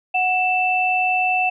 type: tone pair together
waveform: sine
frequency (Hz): 739 / 2655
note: F#5 / E7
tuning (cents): -2 / +12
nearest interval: octave + minor seventh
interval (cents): 2214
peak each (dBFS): -19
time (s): 0.14-1.5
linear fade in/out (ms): 10
effects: none